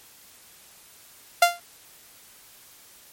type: tone with exponential decay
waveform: sawtooth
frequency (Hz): 695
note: F5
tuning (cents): -9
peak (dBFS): -6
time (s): 1.42-1.6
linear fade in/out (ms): 5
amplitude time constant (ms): 39
effects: white hiss -51 dBFS RMS until 3.12 s + MP3 64 kbps